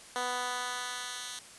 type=tone with high-pass filter sweep; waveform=10% pulse; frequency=247.7 Hz; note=B3; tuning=5 cents sharp; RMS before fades=-36 dBFS; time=0.16-1.39 s; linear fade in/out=0 ms; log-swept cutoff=520 to 3200 Hz; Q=0.71; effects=white hiss -51 dBFS RMS until 1.58 s + resampled to 24000 Hz